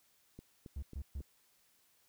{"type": "click train", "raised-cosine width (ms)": 3, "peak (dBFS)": -36, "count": 4, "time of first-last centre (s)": [0.39, 1.205], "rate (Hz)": 3.68}
{"type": "tone bursts", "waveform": "triangle", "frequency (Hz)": 68.8, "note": "C#2", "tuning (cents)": -12, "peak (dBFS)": -36, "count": 3, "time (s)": [0.76, 1.215], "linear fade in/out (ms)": 5, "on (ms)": 65, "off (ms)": 130}
{"effects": ["white hiss -71 dBFS RMS until 2.08 s"]}